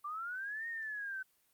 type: linear two-way sweep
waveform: sine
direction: up then down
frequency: 1156 to 1864.7 to 1516 Hz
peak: -38 dBFS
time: 0.04-1.23 s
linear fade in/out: 10 ms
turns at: 0.68 s
effects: white hiss -73 dBFS RMS until 1.53 s + Opus 32 kbps